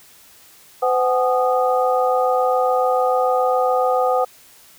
sine tone cluster, 509 / 748 / 835 / 1233 Hz, C5 / F#5 / G#5 / D#6, -48 / +19 / +9 / -16 cents, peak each -18 / -19 / -27 / -23 dBFS, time 0.82-4.25 s, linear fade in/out 10 ms, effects white hiss -48 dBFS RMS until 4.78 s

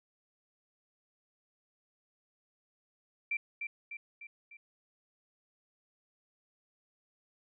sine tone with echo, 2349 Hz, D7, in tune, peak -30 dBFS, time 3.31-3.37 s, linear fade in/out 5 ms, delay 300 ms, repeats 4, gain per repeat -5 dB, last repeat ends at 4.57 s, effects none

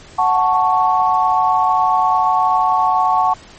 sine chord, F# minor, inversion none, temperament equal, 740 / 880 / 1108.7 Hz, F#5 / A5 / C#6, 0 / 0 / 0 cents, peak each -16 dBFS, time 0.18-3.34 s, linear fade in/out 10 ms, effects pink hiss -41 dBFS RMS until 3.58 s + MP3 32 kbps

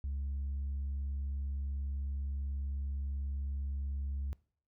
sine tone, 69.3 Hz, C#2, in tune, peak -32 dBFS, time 0.04-4.33 s, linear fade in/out 0 ms, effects noise-tail reverb RT60 0.5 s tail -24 dB re dry + tanh soft clip ceiling -32 dBFS

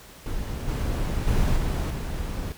brown noise with level steps, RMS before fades -30 / -26 / -22 / -25 / -29 dBFS, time 0.26-2.52 s, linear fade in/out 0 ms, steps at 0.68 / 1.27 / 1.56 / 1.9 s, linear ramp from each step 5 ms, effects pink hiss -47 dBFS RMS until 2.57 s

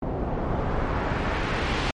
pink noise with low-pass filter sweep, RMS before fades -26 dBFS, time 0.02-1.91 s, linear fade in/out 5 ms, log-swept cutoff 590 to 3500 Hz, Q 0.94, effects MP3 48 kbps

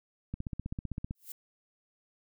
click train, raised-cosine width 5 ms, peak -23 dBFS, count 13, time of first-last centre 0.34-1.109 s, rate 15.6 Hz
violet noise with exponential growth, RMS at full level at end -39 dBFS, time 1.15-1.32 s, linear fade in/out 2 ms, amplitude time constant 35 ms
effects none

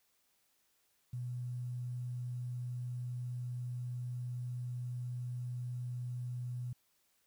sine tone with quantisation, 123.2 Hz, B2, 4 cents flat, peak -37 dBFS, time 1.13-6.73 s, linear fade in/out 5 ms, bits 11, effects white hiss -75 dBFS RMS until 7.26 s

